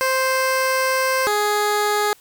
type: tone pair in turn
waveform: 15% pulse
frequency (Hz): 523.3 / 416.9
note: C5 / G#4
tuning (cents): 0 / +7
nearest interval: major third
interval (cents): 393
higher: first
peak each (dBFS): -11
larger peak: neither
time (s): 0.01-1.27 / 1.27-2.13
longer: first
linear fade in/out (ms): 0
effects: white hiss -52 dBFS RMS until 2.2 s